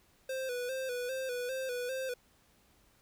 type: tone with vibrato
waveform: square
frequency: 508 Hz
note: B4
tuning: 49 cents sharp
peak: -35 dBFS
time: 0.29-2.14 s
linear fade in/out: 5 ms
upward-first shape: square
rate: 2.5 Hz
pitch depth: 58 cents each way
effects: pink hiss -67 dBFS RMS until 3.01 s